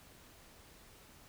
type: silence
effects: pink hiss -59 dBFS RMS until 1.28 s